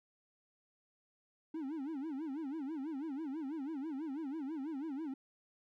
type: tone with vibrato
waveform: triangle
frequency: 293.7 Hz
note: D4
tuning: in tune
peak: -36 dBFS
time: 1.54-5.14 s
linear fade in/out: 5 ms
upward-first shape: sine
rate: 6.1 Hz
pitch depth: 200 cents each way
effects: none